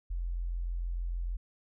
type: tone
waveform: sine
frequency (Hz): 43.28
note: F1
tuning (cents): -15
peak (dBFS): -31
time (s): 0.1-1.37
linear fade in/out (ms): 10
effects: none